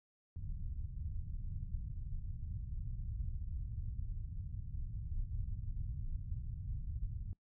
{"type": "low-pass noise", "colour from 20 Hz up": "pink", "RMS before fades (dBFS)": -41, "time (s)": [0.36, 7.33], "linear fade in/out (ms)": 2, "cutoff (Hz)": 120, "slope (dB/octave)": 24, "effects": ["noise-tail reverb RT60 0.1 s tail -20 dB re dry"]}